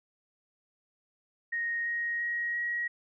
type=tone with pitch steps; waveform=sine; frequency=1866 / 1877.9 / 1889.9 / 1901.9 Hz; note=A#6 / A#6 / A#6 / A#6; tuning=+1 / +12 / +23 / +34 cents; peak=-29 dBFS; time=1.52-2.88 s; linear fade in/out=10 ms; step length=340 ms; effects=none